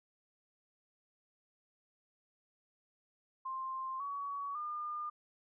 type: tone with pitch steps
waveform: sine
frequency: 1052 / 1127.5 / 1208.4 Hz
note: C6 / C#6 / D6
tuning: +9 / +29 / +49 cents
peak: -37 dBFS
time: 3.45-5.1 s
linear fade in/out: 10 ms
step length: 550 ms
effects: none